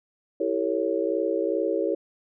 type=chord; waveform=sine; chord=E diminished seventh; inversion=none; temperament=equal with one note detuned; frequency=329.6 / 392 / 454.5 / 554.4 Hz; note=E4 / G4 / Bb4 / Db5; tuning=0 / 0 / -44 / 0 cents; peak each=-28 dBFS; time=0.4-1.95 s; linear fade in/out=5 ms; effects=none